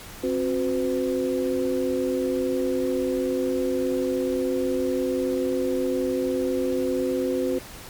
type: tone cluster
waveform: sine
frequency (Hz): 266 / 365 / 507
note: C4 / F#4 / B4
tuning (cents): +29 / -24 / +45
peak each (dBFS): -26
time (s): 0.23-7.59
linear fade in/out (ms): 10
effects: pink hiss -41 dBFS RMS until 7.89 s + MP3 96 kbps